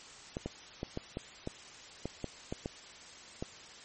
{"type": "clicks", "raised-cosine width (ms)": 2, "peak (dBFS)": -22, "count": 11, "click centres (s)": [0.369, 0.46, 0.831, 0.974, 1.171, 1.474, 2.056, 2.243, 2.525, 2.659, 3.425], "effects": ["white hiss -51 dBFS RMS until 3.84 s", "MP3 32 kbps"]}